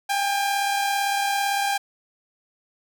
sawtooth tone pair together, 797.2 / 835 Hz, G5 / G#5, +29 / +9 cents, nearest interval minor second, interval 80 cents, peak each -18 / -27 dBFS, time 0.09-1.78 s, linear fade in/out 10 ms, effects none

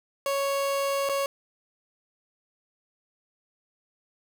30% pulse tone with dropouts, 554.4 Hz, C#5, in tune, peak -22 dBFS, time 0.26-1.26 s, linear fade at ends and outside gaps 1 ms, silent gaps 1.09-1.095 s, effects none

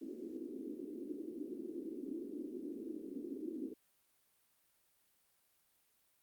white band-pass noise, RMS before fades -45 dBFS, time 0.01-3.74 s, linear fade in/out 10 ms, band 250 to 370 Hz, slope 48 dB/octave, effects white hiss -75 dBFS RMS until 6.22 s + Opus 48 kbps

